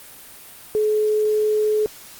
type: tone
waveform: sine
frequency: 427 Hz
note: G#4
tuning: 48 cents sharp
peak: -16 dBFS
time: 0.75-1.86 s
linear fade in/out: 0 ms
effects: white hiss -42 dBFS RMS until 2.19 s + Opus 32 kbps